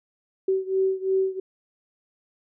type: beating tone pair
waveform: sine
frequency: 380.6 / 383.5 Hz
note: F#4 / G4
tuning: +49 / -38 cents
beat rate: 2.9 Hz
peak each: -23 / -25 dBFS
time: 0.48-1.4 s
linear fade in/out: 5 ms
effects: none